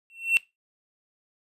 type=tone with exponential growth; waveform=triangle; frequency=2708 Hz; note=E7; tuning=46 cents sharp; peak=-13 dBFS; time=0.1-0.37 s; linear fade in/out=0 ms; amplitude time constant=57 ms; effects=noise-tail reverb RT60 0.2 s tail -19 dB re dry + resampled to 32000 Hz